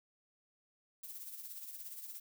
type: noise with tremolo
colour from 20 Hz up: violet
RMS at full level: -45 dBFS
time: 1.03-2.2 s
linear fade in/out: 5 ms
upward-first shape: triangle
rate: 17 Hz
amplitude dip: 60%
effects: none